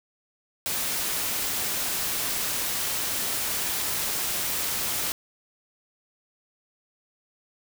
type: noise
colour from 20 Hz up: white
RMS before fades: -28 dBFS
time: 0.66-5.12 s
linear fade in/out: 0 ms
effects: none